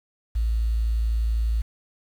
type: tone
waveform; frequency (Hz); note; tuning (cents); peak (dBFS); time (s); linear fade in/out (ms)
sine; 56; A1; +31; -20; 0.35-1.62; 10
effects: 8-bit